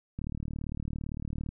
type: click train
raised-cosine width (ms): 5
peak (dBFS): -23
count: 50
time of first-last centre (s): 0.19-1.49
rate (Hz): 37.7
effects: none